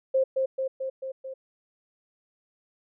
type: tone with echo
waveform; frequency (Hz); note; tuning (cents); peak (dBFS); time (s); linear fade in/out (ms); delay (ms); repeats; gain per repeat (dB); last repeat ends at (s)
sine; 529; C5; +19; -19; 0.14-0.24; 10; 220; 5; -3; 1.34
effects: none